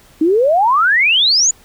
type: exponential sweep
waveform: sine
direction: up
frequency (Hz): 301.2 to 7090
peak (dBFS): -9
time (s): 0.21-1.51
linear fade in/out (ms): 5
effects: pink hiss -47 dBFS RMS until 1.64 s